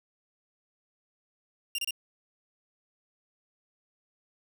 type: tone bursts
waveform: sawtooth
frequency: 2794 Hz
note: F7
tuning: in tune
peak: -26 dBFS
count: 3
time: 1.75-1.908 s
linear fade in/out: 2 ms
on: 34 ms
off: 28 ms
effects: 9-bit